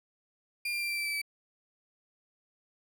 35% pulse tone with pitch steps, 2400 / 2383 / 2367 / 2351 / 2334 / 2318 / 2302 Hz, D7 / D7 / D7 / D7 / D7 / D7 / D7, +37 / +25 / +13 / +1 / -11 / -23 / -35 cents, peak -29 dBFS, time 0.65-1.217 s, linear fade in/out 5 ms, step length 81 ms, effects none

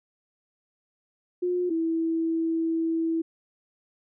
sine tone pair in turn, 357.6 / 327.3 Hz, F4 / E4, +41 / -12 cents, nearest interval major second, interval 153 cents, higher first, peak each -23 dBFS, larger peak neither, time 1.42-1.7 / 1.7-3.22 s, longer second, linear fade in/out 10 ms, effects none

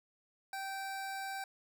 25% pulse tone, 778 Hz, G5, 13 cents flat, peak -35 dBFS, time 0.53-1.44 s, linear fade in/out 2 ms, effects none

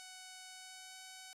5% pulse tone with pitch glide, 745 to 751.9 Hz, F#5 to F#5, +12 to +28 cents, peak -38 dBFS, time 0-1.33 s, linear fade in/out 0 ms, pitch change +16 cents, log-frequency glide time 0.48-0.97 s, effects low-pass 12000 Hz 12 dB/octave + 13-bit

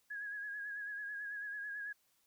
sine tone with vibrato, 1661.2 Hz, G#6, in tune, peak -40 dBFS, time 0.1-1.93 s, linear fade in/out 10 ms, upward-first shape sine, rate 9.1 Hz, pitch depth 44 cents each way, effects white hiss -75 dBFS RMS until 2.26 s

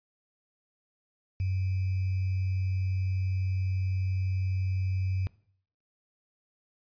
sine tone with sample-and-hold, 94.1 Hz, F#2, 30 cents sharp, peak -26 dBFS, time 1.4-5.27 s, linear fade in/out 0 ms, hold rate 2450 Hz, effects noise-tail reverb RT60 0.6 s tail -21 dB re dry + resampled to 11025 Hz

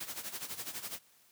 white noise with tremolo, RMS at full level -39 dBFS, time 0-0.99 s, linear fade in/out 10 ms, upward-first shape sine, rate 12 Hz, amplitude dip 75%, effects white hiss -65 dBFS RMS until 1.31 s + high-pass 80 Hz 12 dB/octave

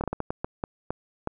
slowing click train, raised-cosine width 1 ms, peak -14 dBFS, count 10, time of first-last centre 0.01-1.274 s, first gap 28 ms, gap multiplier 1.38, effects none

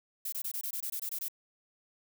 violet noise bursts, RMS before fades -36 dBFS, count 11, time 0.25-1.284 s, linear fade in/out 5 ms, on 74 ms, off 22 ms, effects none

